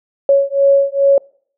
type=beating tone pair; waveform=sine; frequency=554 / 556.4 Hz; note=C#5 / C#5; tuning=-1 / +6 cents; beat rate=2.4 Hz; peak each=-12 dBFS; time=0.29-1.18 s; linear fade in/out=2 ms; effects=noise-tail reverb RT60 0.6 s tail -26 dB re dry